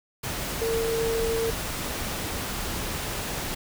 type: tone in noise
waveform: sine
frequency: 454.8 Hz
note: A#4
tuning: 43 cents flat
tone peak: -24 dBFS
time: 0.61-1.51 s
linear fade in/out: 10 ms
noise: pink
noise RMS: -31 dBFS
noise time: 0.23-3.55 s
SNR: +4 dB
effects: none